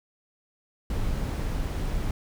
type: noise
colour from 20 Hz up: brown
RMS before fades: -28 dBFS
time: 0.9-2.11 s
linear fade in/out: 2 ms
effects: none